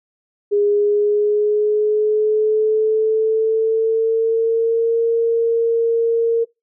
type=tone with pitch glide; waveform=sine; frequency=410.3 to 460.5 Hz; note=G#4 to A#4; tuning=-21 to -21 cents; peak=-13 dBFS; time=0.51-6.45 s; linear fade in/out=20 ms; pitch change=+200 cents; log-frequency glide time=0.62-4.99 s; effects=noise-tail reverb RT60 0.2 s tail -22 dB re dry